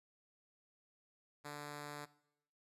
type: tone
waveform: 5% pulse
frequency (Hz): 146.7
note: D3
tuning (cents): -2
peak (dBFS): -34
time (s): 1.44-2.06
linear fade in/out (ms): 20
effects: noise-tail reverb RT60 0.8 s tail -20 dB re dry + resampled to 32000 Hz